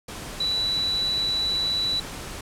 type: tone in noise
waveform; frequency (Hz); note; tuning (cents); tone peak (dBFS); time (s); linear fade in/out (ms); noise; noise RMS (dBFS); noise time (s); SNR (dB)
sine; 3951; B7; 0; -22; 0.4-2; 5; pink; -36; 0.08-2.41; +11
effects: low-pass 11000 Hz 12 dB/octave